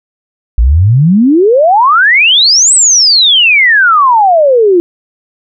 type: exponential two-way sweep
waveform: sine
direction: up then down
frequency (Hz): 53 to 8240 to 336.6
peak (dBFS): -3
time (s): 0.58-4.8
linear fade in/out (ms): 0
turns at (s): 2.74
effects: none